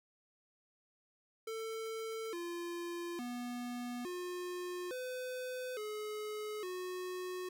square tone with pitch steps, 446.2 / 345 / 243.7 / 358.1 / 506 / 424.8 / 365.3 Hz, A4 / F4 / B3 / F4 / B4 / G#4 / F#4, +24 / -21 / -23 / +43 / +42 / +39 / -22 cents, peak -40 dBFS, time 1.47-7.49 s, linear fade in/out 5 ms, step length 860 ms, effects none

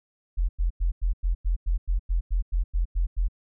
sine tone bursts, 42.87 Hz, F1, 31 cents flat, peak -20 dBFS, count 14, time 0.37-3.285 s, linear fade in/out 20 ms, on 120 ms, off 95 ms, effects none

